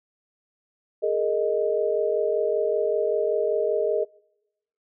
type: chord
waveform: sine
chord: Ab suspended second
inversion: none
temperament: equal with one note detuned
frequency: 415.3 / 460.5 / 622.3 Hz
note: Ab4 / Bb4 / Eb5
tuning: 0 / -21 / 0 cents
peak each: -25 dBFS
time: 1.02-4.05 s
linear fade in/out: 20 ms
effects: noise-tail reverb RT60 0.9 s tail -25 dB re dry